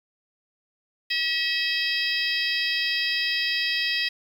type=harmonic tone with a mistuned harmonic; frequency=643 Hz; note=E5; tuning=43 cents flat; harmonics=3 / 4 / 5 / 6 / 7 / 8; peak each=-28 / -29 / -30 / -31 / -31 / -32 dBFS; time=1.1-4.09 s; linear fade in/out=10 ms; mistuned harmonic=7; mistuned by=+84 cents; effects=8-bit